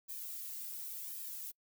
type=noise with flanger; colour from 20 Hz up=violet; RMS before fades=-44 dBFS; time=0.08-1.52 s; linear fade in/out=20 ms; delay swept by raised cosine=1.4 to 2.7 ms; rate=0.91 Hz; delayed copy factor=-0.95; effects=noise-tail reverb RT60 0.1 s tail -26 dB re dry